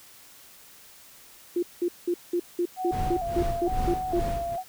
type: tone bursts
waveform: sine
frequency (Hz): 349.5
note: F4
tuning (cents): +1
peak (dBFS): -22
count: 11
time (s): 1.56-4.197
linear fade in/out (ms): 5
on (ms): 67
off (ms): 190
type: tone with vibrato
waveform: sine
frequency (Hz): 714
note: F5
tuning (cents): +38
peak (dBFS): -28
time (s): 2.76-4.64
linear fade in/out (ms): 50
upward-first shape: square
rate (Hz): 1.1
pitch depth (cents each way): 70
type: noise with tremolo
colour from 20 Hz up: brown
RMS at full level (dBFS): -28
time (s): 2.91-4.57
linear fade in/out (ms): 20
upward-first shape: sine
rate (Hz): 2.4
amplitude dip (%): 80
effects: white hiss -51 dBFS RMS until 4.68 s